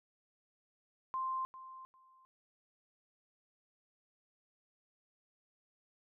sine tone with echo, 1046.5 Hz, C6, in tune, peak -34 dBFS, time 1.14-1.45 s, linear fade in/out 0 ms, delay 400 ms, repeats 2, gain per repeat -14 dB, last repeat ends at 2.25 s, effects none

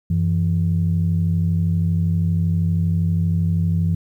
sine tone pair together, 93.4 / 166.02 Hz, F#2 / E3, +17 / +13 cents, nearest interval minor seventh, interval 996 cents, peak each -18 dBFS, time 0.1-3.95 s, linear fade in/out 5 ms, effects tanh soft clip ceiling -9 dBFS + 9-bit

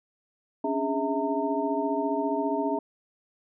sine tone cluster, 273.6 / 288.4 / 411.4 / 652 / 913 Hz, C#4 / D4 / G#4 / E5 / A#5, -23 / -31 / -16 / -19 / -36 cents, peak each -31 dBFS, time 0.64-2.79 s, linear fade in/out 5 ms, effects none

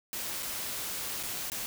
white noise with dropouts, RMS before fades -36 dBFS, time 0.13-1.66 s, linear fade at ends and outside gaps 0 ms, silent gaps 0.425-0.429 / 1.229-1.234 / 1.5-1.518 s, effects none

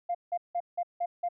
sine tone bursts, 698.5 Hz, F5, in tune, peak -26 dBFS, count 6, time 0.09-1.288 s, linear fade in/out 10 ms, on 58 ms, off 170 ms, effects tanh soft clip ceiling -22 dBFS

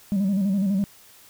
sine tone with vibrato, 196 Hz, G3, in tune, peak -17 dBFS, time 0.12-0.84 s, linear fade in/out 0 ms, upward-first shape square, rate 12 Hz, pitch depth 67 cents each way, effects tanh soft clip ceiling -18 dBFS + white hiss -51 dBFS RMS until 1.29 s

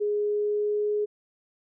sine tone with pitch glide, 415.6 to 418.2 Hz, G#4 to G#4, +1 to +12 cents, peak -23 dBFS, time 0-1.06 s, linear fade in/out 20 ms, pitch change +11 cents, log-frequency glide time 0.2-0.91 s, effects none

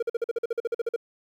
triangle tone bursts, 466.2 Hz, A#4, in tune, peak -21 dBFS, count 14, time 0-0.962 s, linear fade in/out 5 ms, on 26 ms, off 46 ms, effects 10-bit

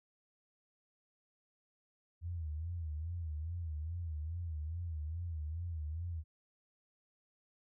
sine tone with vibrato, 81.2 Hz, E2, 26 cents flat, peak -37 dBFS, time 2.21-6.24 s, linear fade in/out 50 ms, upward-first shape sine, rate 2.4 Hz, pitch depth 130 cents each way, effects none

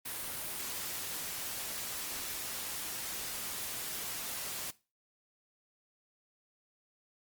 white noise, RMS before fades -39 dBFS, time 0.05-4.71 s, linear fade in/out 10 ms, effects noise-tail reverb RT60 0.3 s tail -19 dB re dry + Opus 32 kbps

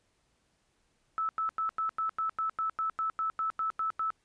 sine tone bursts, 1309 Hz, E6, 13 cents flat, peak -28 dBFS, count 15, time 1.18-4.104 s, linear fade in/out 0 ms, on 110 ms, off 91 ms, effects pink hiss -73 dBFS RMS until 4.24 s + resampled to 22050 Hz

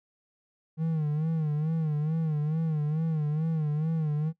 triangle tone with vibrato, 155.56 Hz, D#3, in tune, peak -23 dBFS, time 0.77-4.33 s, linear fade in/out 50 ms, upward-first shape sine, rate 2.3 Hz, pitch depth 86 cents each way, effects noise-tail reverb RT60 0.1 s tail -20 dB re dry

